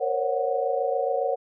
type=tone cluster; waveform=sine; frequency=467.8 / 536 / 563 / 738 Hz; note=A#4 / C5 / C#5 / F#5; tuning=+6 / +42 / +27 / -5 cents; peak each=-28 dBFS; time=0-1.36 s; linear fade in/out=20 ms; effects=none